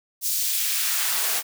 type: noise with high-pass filter sweep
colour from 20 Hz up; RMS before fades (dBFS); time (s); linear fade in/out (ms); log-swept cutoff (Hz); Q
white; -24; 0.21-1.43; 50; 6100 to 480; 0.87
effects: none